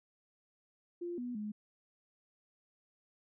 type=tone with pitch steps; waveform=sine; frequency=347.9 / 245.2 / 210.7 Hz; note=F4 / B3 / G#3; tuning=-7 / -12 / +25 cents; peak=-37 dBFS; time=1.01-1.52 s; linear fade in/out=10 ms; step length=170 ms; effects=none